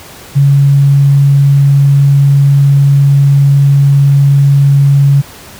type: tone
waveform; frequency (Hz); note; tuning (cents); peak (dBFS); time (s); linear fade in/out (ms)
sine; 140; C#3; +18; -3; 0.35-5.22; 20
effects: pink hiss -32 dBFS RMS until 5.59 s + high-pass 60 Hz 12 dB/octave